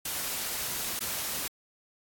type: noise with dropouts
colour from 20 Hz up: white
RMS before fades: -33 dBFS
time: 0.05-1.48 s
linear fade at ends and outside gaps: 5 ms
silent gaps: 0.993-1.006 s
effects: AAC 64 kbps